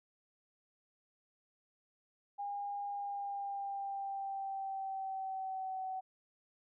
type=tone with pitch glide; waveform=sine; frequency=810 to 755.8 Hz; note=G#5 to F#5; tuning=-43 to +37 cents; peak=-37 dBFS; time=2.38-6.01 s; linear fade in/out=20 ms; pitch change=-120 cents; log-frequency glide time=2.87-5.85 s; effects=none